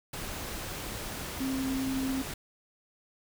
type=tone in noise; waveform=sine; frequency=265.4 Hz; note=C4; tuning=25 cents sharp; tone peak=-29 dBFS; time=1.4-2.22 s; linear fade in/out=5 ms; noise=pink; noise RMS=-38 dBFS; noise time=0.13-2.34 s; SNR=+6 dB; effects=none